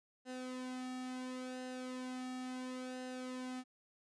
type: tone with flanger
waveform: sawtooth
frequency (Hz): 254.7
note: C4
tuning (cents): -46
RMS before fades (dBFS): -44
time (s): 0.25-3.64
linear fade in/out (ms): 50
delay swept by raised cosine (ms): 0.87 to 1.97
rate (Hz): 0.72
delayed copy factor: -0.65
effects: resampled to 22050 Hz